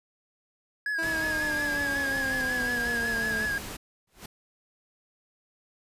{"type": "tone with vibrato", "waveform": "triangle", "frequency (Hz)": 1661.2, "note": "G#6", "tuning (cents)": 0, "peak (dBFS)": -25, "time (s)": [0.86, 3.58], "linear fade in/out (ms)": 2, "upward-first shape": "sine", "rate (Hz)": 5.5, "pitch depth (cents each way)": 47}
{"type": "exponential sweep", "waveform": "20% pulse", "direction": "down", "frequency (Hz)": [329.6, 215.7], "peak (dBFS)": -29, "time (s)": [0.98, 3.46], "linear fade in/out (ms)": 10}
{"type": "noise", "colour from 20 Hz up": "pink", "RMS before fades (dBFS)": -38, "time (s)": [1.02, 3.77], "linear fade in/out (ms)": 10}
{"type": "noise with exponential growth", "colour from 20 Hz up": "pink", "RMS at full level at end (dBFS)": -38, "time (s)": [4.07, 4.26], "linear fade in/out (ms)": 5, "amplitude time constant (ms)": 41}
{"effects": ["resampled to 32000 Hz"]}